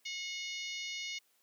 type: harmonic tone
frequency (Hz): 725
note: F#5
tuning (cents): -35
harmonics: 3 / 4 / 5 / 6 / 7 / 8 / 9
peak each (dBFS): -42 / -44 / -46 / -48 / -49 / -50 / -51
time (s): 0.05-1.19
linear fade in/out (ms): 10
effects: white hiss -72 dBFS RMS until 1.42 s + high-pass 200 Hz 12 dB/octave